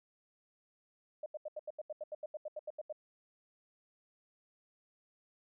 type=tone bursts; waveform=sine; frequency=608 Hz; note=D#5; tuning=40 cents flat; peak=-38 dBFS; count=16; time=1.23-2.926 s; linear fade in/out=5 ms; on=31 ms; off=80 ms; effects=none